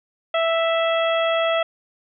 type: harmonic tone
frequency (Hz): 659.3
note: E5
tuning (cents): 0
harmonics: 1 / 2 / 3 / 4 / 5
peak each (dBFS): -19 / -25 / -29 / -30 / -29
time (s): 0.34-1.63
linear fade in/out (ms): 5
effects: none